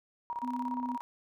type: tone with tremolo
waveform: sine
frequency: 951 Hz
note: A#5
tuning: 34 cents sharp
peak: -32 dBFS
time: 0.3-1.01 s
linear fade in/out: 0 ms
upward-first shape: square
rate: 17 Hz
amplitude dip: 75%
type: tone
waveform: sine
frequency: 251.5 Hz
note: B3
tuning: 32 cents sharp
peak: -34 dBFS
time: 0.42-0.97 s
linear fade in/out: 20 ms
effects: none